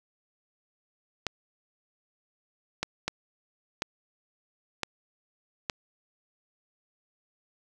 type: clicks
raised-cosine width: 0.2 ms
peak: -11 dBFS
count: 6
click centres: 1.267 / 2.83 / 3.08 / 3.821 / 4.833 / 5.698 s
effects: none